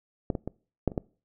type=clicks; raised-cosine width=2 ms; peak=-13 / -17 / -19 / -9 / -27 / -14 dBFS; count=6; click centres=0.302 / 0.352 / 0.476 / 0.877 / 0.918 / 0.978 s; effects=noise-tail reverb RT60 0.4 s tail -23 dB re dry